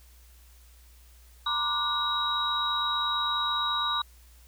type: tone cluster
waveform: sine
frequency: 936 / 1025 / 1180 / 1454 / 3834 Hz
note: A#5 / C6 / D6 / F#6 / A#7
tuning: +7 / -36 / +8 / -31 / +48 cents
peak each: -36 / -37 / -30 / -37 / -28 dBFS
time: 1.46-4.02 s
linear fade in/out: 5 ms
effects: added 60 Hz sine -52 dBFS peak until 4.47 s + white hiss -60 dBFS RMS until 4.47 s